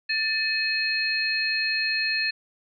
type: tone cluster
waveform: sine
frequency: 1770 / 2545 / 4237 Hz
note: A6 / D#7 / C8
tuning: +10 / +39 / +21 cents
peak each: -27 dBFS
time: 0.09-2.31 s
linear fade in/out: 10 ms
effects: none